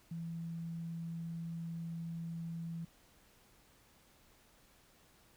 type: tone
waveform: sine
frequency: 166.4 Hz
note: E3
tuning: 17 cents sharp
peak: -39 dBFS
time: 0.11-2.85 s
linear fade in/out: 5 ms
effects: pink hiss -66 dBFS RMS until 5.36 s